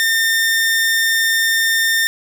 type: tone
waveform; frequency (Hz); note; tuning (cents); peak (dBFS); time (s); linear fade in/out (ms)
sawtooth; 1811; A6; +49; -10; 0-2.07; 0
effects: none